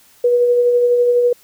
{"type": "tone with tremolo", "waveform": "sine", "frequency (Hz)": 485.5, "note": "B4", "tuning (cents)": -30, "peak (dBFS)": -9, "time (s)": [0.24, 1.33], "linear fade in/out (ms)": 5, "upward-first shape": "sine", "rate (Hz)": 12, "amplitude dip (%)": 30, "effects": ["white hiss -50 dBFS RMS until 1.43 s"]}